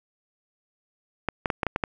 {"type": "clicks", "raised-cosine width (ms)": 0.5, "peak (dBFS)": -9, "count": 7, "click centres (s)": [1.287, 1.458, 1.502, 1.632, 1.667, 1.761, 1.838], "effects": []}